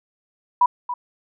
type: tone with echo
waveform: sine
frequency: 980 Hz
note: B5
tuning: 14 cents flat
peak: -11 dBFS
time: 0.61-0.66 s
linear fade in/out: 5 ms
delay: 280 ms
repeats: 1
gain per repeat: -12 dB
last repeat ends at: 0.94 s
effects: none